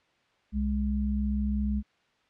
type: tone pair together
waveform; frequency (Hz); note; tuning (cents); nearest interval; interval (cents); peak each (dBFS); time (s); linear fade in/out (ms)
sine; 64.84 / 207.7; C2 / G#3; -15 / 0; octave + minor sixth; 2015; -28 / -28; 0.52-1.83; 50
effects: white hiss -67 dBFS RMS until 2.29 s + low-pass 3000 Hz 12 dB/octave